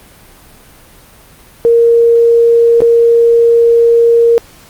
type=tone with dropouts; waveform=sine; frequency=466.2 Hz; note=A#4; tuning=in tune; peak=-4 dBFS; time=1.65-4.38 s; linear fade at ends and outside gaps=0 ms; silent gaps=2.805-2.819 s; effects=pink hiss -40 dBFS RMS until 4.69 s + Opus 32 kbps